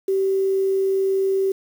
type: tone with quantisation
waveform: sine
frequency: 386.1 Hz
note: G4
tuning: 26 cents flat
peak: -17 dBFS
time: 0.08-1.52 s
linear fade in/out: 5 ms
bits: 7
effects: none